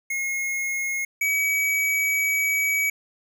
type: tone pair in turn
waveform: square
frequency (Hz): 2160 / 2274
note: C#7 / C#7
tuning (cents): -45 / +44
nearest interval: minor second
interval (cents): 89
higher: second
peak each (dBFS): -25 / -21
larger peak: second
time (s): 0.1-1.05 / 1.21-2.9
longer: second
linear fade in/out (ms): 5
effects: none